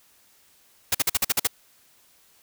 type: noise bursts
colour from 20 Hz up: white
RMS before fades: -21 dBFS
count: 8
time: 0.92-1.472 s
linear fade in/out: 5 ms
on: 27 ms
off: 48 ms
effects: white hiss -59 dBFS RMS until 2.42 s